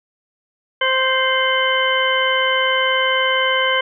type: harmonic tone with a mistuned harmonic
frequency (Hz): 523.3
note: C5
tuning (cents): 0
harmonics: 1 / 2 / 3 / 4 / 6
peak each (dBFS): -21 / -21 / -21 / -21 / -21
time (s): 0.81-3.81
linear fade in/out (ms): 5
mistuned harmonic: 6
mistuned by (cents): -46
effects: none